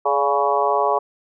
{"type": "harmonic tone with a mistuned harmonic", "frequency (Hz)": 140, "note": "C#3", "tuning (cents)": 18, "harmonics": [3, 4, 5, 6, 7, 8], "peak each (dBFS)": [-23, -23, -23, -23, -23, -23], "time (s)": [0.05, 0.99], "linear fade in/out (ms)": 10, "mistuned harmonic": 4, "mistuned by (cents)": 53, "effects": []}